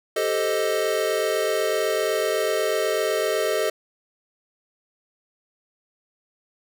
square chord, A half-diminished seventh, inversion third, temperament equal, 392 / 440 / 523.3 / 622.3 Hz, G4 / A4 / C5 / Eb5, 0 / 0 / 0 / 0 cents, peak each -29 / -26 / -30 / -26 dBFS, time 0.16-3.7 s, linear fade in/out 5 ms, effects none

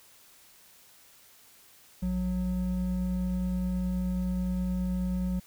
triangle tone pair together, 57.78 / 182.8 Hz, A#1 / F#3, -15 / -21 cents, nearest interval octave + minor sixth, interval 1994 cents, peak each -31 / -26 dBFS, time 2.02-5.4 s, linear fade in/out 10 ms, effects white hiss -57 dBFS RMS until 5.46 s

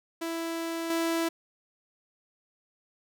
sawtooth tone with level steps, 331.1 Hz, E4, 8 cents sharp, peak -27 / -22 dBFS, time 0.21-1.29 s, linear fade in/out 10 ms, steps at 0.9 s, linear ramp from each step 2 ms, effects none

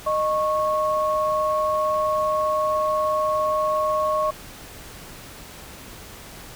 sine tone pair together, 616.8 / 1100 Hz, D#5 / C#6, -15 / -14 cents, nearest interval minor seventh, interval 1001 cents, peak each -22 dBFS, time 0.06-4.31 s, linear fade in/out 10 ms, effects pink hiss -41 dBFS RMS until 6.55 s

